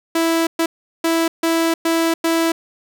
sawtooth tone bursts at uneven times, 329.6 Hz, E4, in tune, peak -11 dBFS, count 6, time 0.15-0.47 / 0.59-0.66 / 1.04-1.28 / 1.43-1.74 / 1.85-2.14 / 2.24-2.52 s, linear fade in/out 5 ms, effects none

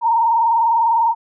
sine tone with vibrato, 917 Hz, A#5, 29 cents flat, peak -12 dBFS, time 0.01-1.15 s, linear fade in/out 50 ms, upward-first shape sine, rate 20 Hz, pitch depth 66 cents each way, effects none

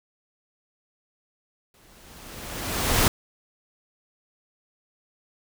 pink noise with exponential growth, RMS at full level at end -18 dBFS, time 1.74-3.08 s, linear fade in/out 2 ms, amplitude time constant 290 ms, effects none

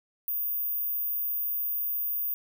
sine tone, 14917 Hz, A#9, in tune, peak -27 dBFS, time 0.28-2.34 s, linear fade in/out 0 ms, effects none

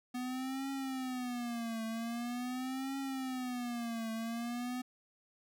square tone with vibrato, 246.9 Hz, B3, in tune, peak -37 dBFS, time 0.14-4.82 s, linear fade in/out 10 ms, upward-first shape triangle, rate 0.44 Hz, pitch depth 180 cents each way, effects none

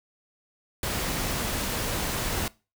pink noise, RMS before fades -29 dBFS, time 0.83-2.48 s, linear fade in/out 2 ms, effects noise-tail reverb RT60 0.3 s tail -22 dB re dry

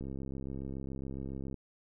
click train, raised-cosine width 3 ms, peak -28 dBFS, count 104, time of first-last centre 0.01-1.543 s, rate 67.2 Hz, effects none

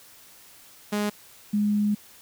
sawtooth / sine tone pair in turn, 207.7 / 207.7 Hz, G#3 / G#3, 0 / 0 cents, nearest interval unison, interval 0 cents, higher neither, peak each -20 dBFS, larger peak neither, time 0.92-1.1 / 1.53-1.95 s, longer second, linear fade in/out 10 ms, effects white hiss -51 dBFS RMS until 2.21 s

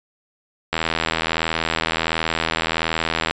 click train, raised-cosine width 0.3 ms, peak -3 dBFS, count 211, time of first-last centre 0.73-3.31 s, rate 81.4 Hz, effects resampled to 16000 Hz

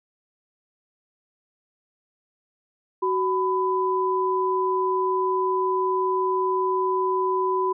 sine tone pair together, 374.5 / 999.8 Hz, F#4 / B5, +21 / +21 cents, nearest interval octave + perfect fourth, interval 1700 cents, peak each -23 dBFS, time 3.02-7.73 s, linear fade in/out 10 ms, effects none

